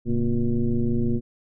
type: tone with frequency modulation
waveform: sine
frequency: 110 Hz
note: A2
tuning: in tune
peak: -19 dBFS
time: 0.05-1.21 s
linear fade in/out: 50 ms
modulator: 123 Hz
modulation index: 1.8
effects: none